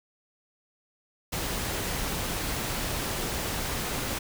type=noise; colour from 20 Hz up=pink; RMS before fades=-31 dBFS; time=1.32-4.19 s; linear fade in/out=10 ms; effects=none